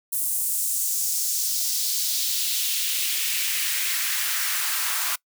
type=noise with high-pass filter sweep; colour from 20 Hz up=white; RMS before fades=-25 dBFS; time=0.12-5.16 s; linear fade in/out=10 ms; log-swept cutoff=9900 to 1100 Hz; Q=1.6; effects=noise-tail reverb RT60 0.1 s tail -23 dB re dry